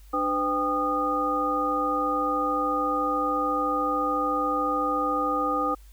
sine tone cluster, 297.7 / 506 / 794 / 1227 Hz, D4 / B4 / G5 / D#6, +24 / +42 / +22 / -25 cents, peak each -30 / -30 / -31 / -25 dBFS, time 0.13-5.75 s, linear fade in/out 10 ms, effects added 50 Hz sine -46 dBFS peak until 5.92 s + white hiss -60 dBFS RMS until 5.92 s

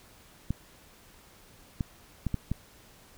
clicks, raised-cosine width 5 ms, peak -16 dBFS, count 5, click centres 0.506 / 1.808 / 2.267 / 2.343 / 2.516 s, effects pink hiss -56 dBFS RMS until 3.17 s

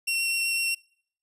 sawtooth tone with vibrato, 2727 Hz, F7, 42 cents flat, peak -21 dBFS, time 0.07-0.75 s, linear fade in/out 10 ms, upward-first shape sine, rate 7.9 Hz, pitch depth 8 cents each way, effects noise-tail reverb RT60 0.6 s tail -26 dB re dry + resampled to 32000 Hz

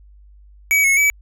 square tone with pitch steps, 2274 / 2187 / 2289 Hz, C#7 / C#7 / D7, +44 / -24 / -45 cents, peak -13 dBFS, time 0.71-1.1 s, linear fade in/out 0 ms, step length 130 ms, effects added 50 Hz sine -43 dBFS peak until 1.21 s

